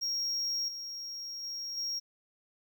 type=tone with level steps; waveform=triangle; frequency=5588 Hz; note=F8; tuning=in tune; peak=-29 / -37 / -35 / -31 dBFS; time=0.01-2 s; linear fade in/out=20 ms; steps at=0.68 / 1.43 / 1.77 s; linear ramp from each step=5 ms; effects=11-bit